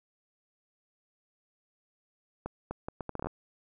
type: accelerating click train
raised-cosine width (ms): 1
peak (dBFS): -21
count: 11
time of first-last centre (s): 2.46-3.27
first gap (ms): 250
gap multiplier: 0.7
effects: none